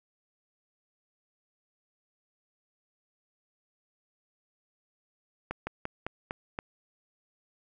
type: slowing click train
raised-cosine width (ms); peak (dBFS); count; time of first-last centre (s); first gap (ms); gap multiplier
0.5; -18; 6; 5.51-6.589; 160; 1.15
effects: none

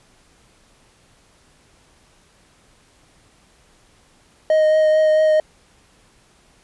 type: tone with vibrato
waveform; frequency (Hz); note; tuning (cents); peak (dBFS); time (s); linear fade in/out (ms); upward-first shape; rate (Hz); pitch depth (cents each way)
triangle; 622.3; D#5; 0; -10; 4.5-5.4; 2; triangle; 4.5; 14
effects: pink hiss -55 dBFS RMS until 6.63 s + resampled to 24000 Hz

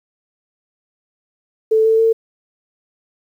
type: tone with pitch steps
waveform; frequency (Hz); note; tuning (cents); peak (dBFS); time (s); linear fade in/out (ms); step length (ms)
sine; 440 / 445.1 / 450.3; A4 / A4 / A4; 0 / +20 / +40; -10; 1.71-2.13; 10; 140
effects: 8-bit

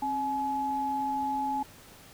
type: tone pair together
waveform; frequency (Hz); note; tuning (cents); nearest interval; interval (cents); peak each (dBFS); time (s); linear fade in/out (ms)
sine; 268.1 / 848.5; C4 / G#5; +42 / +37; octave + minor sixth; 1995; -35 / -28; 0.02-1.63; 5
effects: pink hiss -52 dBFS RMS until 2.13 s

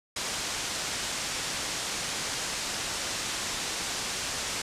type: low-pass noise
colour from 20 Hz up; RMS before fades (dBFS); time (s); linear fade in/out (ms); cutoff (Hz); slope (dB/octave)
white; -33; 0.16-4.62; 5; 7800; 24
effects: resampled to 32000 Hz

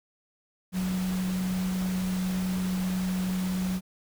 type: tone in noise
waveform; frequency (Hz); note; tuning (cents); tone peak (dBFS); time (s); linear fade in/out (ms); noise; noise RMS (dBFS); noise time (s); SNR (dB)
sine; 185; F#3; 0; -26; 0.72-3.81; 50; pink; -39; 0.72-3.81; +10
effects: none

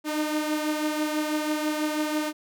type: beating tone pair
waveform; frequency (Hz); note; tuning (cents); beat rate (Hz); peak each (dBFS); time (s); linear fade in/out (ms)
sawtooth; 303.4 / 309.5; D#4 / D#4; -44 / -9; 6.1; -22 / -28; 0.04-2.33; 50
effects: none

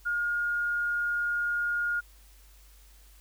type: tone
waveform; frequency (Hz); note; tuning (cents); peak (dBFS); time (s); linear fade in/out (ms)
sine; 1425; F6; +34; -26; 0.05-2.01; 20
effects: added 50 Hz sine -53 dBFS peak until 3.2 s + white hiss -60 dBFS RMS until 3.2 s

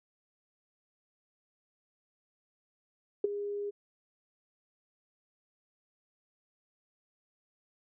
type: tone with ADSR envelope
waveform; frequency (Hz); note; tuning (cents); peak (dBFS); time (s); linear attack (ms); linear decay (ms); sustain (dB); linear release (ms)
sine; 408.1; G#4; -30; -20; 3.24-3.71; 4; 15; -13; 19
effects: none

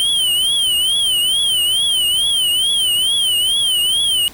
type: tone with vibrato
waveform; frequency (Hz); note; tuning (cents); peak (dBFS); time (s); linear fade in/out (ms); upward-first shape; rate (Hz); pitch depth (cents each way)
square; 3097; G7; -22; -14; 0-4.28; 0; triangle; 2.3; 160
effects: pink hiss -39 dBFS RMS until 4.33 s

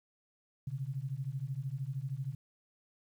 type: beating tone pair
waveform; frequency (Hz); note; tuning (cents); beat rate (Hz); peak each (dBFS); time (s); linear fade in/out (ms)
sine; 128.2 / 141.2; C3 / C#3; -35 / +32; 13; -38 / -38; 0.67-2.35; 5
effects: 11-bit

